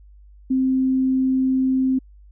sine tone, 261.6 Hz, C4, in tune, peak -16 dBFS, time 0.5-1.99 s, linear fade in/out 10 ms, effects added 50 Hz sine -44 dBFS peak until 2.31 s

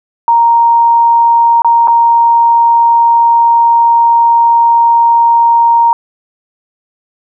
sine tone with dropouts, 932.3 Hz, A#5, in tune, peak -4 dBFS, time 0.28-5.93 s, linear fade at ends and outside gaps 1 ms, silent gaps 1.62-1.646 / 1.874-1.881 s, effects none

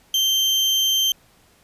35% pulse tone, 3135 Hz, G7, 1 cent flat, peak -15 dBFS, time 0.14-1.12 s, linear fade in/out 2 ms, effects pink hiss -56 dBFS RMS until 1.63 s + resampled to 32000 Hz

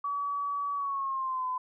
sine tone with pitch glide, 1140 to 1015.6 Hz, C#6 to B5, +48 to +48 cents, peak -29 dBFS, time 0.04-1.58 s, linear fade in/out 5 ms, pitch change -200 cents, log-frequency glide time 0.75-1.47 s, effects none

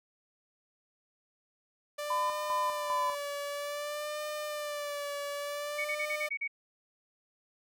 sawtooth tone with vibrato, 587.3 Hz, D5, in tune, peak -31 dBFS, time 1.98-6.29 s, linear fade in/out 10 ms, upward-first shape sine, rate 0.54 Hz, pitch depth 44 cents each way
sine tone with tremolo, 1010 Hz, B5, 39 cents sharp, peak -28 dBFS, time 2.1-3.15 s, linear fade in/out 5 ms, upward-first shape square, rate 2.5 Hz, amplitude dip 60%
sine tone bursts, 2242 Hz, C#7, 19 cents sharp, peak -31 dBFS, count 7, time 5.78-6.478 s, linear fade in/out 10 ms, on 68 ms, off 37 ms
effects none

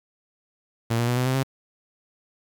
sawtooth tone with pitch steps, 115.5 / 118.95 / 122.51 / 126.17 / 129.94 / 133.83 Hz, A#2 / A#2 / B2 / B2 / C3 / C3, -16 / +35 / -14 / +37 / -12 / +39 cents, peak -17 dBFS, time 0.9-1.434 s, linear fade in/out 10 ms, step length 89 ms, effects 8-bit

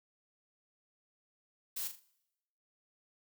blue noise with echo, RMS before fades -38 dBFS, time 1.76-1.88 s, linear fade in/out 10 ms, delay 40 ms, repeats 3, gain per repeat -8 dB, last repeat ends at 2 s, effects noise-tail reverb RT60 0.9 s tail -22 dB re dry

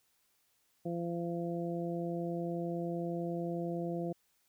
harmonic tone, 171 Hz, F3, 36 cents flat, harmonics 1 / 2 / 3 / 4, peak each -37 / -38 / -41 / -43 dBFS, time 0.85-4.13 s, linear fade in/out 10 ms, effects white hiss -74 dBFS RMS until 4.48 s

